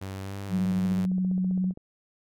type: tone with pitch glide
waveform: sawtooth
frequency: 96.3 to 99.29 Hz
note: G2 to G2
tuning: -30 to +23 cents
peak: -30 dBFS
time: 0.01-1.06 s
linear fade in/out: 10 ms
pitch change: +53 cents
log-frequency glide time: 0.23-0.35 s
type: tone with vibrato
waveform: sine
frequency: 184.9 Hz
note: F#3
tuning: 1 cent flat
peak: -23 dBFS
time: 0.49-1.74 s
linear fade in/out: 50 ms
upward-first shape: square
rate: 17 Hz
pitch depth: 18 cents each way
type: click train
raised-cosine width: 2 ms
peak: -30 dBFS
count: 19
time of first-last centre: 0.59-1.774 s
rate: 15.2 Hz
effects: none